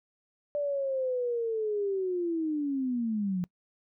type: linear sweep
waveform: sine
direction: down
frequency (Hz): 587.3 to 174.4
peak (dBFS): -27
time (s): 0.55-3.44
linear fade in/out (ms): 0
effects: noise-tail reverb RT60 0.1 s tail -24 dB re dry